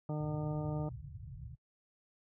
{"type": "harmonic tone", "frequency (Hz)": 151.4, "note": "D#3", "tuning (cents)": -47, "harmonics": [1, 2, 3, 4, 5, 6, 8], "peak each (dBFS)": [-35, -42, -46, -44, -49, -51, -55], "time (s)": [0.09, 0.89], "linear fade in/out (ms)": 2}
{"type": "low-pass noise", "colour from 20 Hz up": "white", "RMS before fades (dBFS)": -45, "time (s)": [0.2, 1.55], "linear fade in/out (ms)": 2, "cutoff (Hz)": 150, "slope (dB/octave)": 96}
{"effects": ["noise-tail reverb RT60 0.1 s tail -26 dB re dry", "high-pass 60 Hz 12 dB/octave"]}